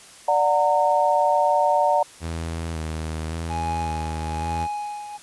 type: chord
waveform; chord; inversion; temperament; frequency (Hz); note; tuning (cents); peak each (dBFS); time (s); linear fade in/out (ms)
sine; D augmented; none; just; 587.3 / 734.2 / 917.7; D5 / F#5 / A#5; 0 / -14 / -27; -21 / -21 / -20; 0.28-2.03; 5
type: tone with vibrato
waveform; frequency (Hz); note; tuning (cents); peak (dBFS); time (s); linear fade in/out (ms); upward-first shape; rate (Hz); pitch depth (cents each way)
sawtooth; 80.8; E2; -34; -23; 2.2-4.68; 50; square; 0.9; 33
type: tone with tremolo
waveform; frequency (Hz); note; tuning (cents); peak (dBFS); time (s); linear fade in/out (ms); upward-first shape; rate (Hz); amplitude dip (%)
triangle; 832; G#5; +3; -22; 3.49-5.18; 20; triangle; 1.1; 70
effects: white hiss -46 dBFS RMS until 5.22 s + resampled to 24000 Hz